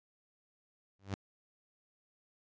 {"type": "tone with exponential growth", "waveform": "sawtooth", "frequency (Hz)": 98, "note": "G2", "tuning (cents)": 0, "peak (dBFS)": -28, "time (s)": [0.99, 1.14], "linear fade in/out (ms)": 0, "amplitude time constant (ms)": 31, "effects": ["resampled to 16000 Hz"]}